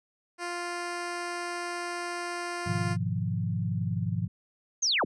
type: tone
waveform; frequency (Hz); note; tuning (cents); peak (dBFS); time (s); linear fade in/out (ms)
10% pulse; 349.2; F4; 0; -24; 0.38-2.97; 50
type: chord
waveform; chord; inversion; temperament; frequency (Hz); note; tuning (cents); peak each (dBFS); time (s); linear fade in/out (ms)
sine; F half-diminished seventh; first; equal; 103.83 / 123.47 / 155.56 / 174.61; Ab2 / Cb3 / Eb3 / F3; 0 / 0 / 0 / 0; -31 / -33 / -35 / -32; 2.66-4.28; 10
type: linear sweep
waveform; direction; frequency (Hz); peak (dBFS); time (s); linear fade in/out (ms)
sine; down; 6640 to 31.05; -23; 4.82-5.05; 10
effects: resampled to 24000 Hz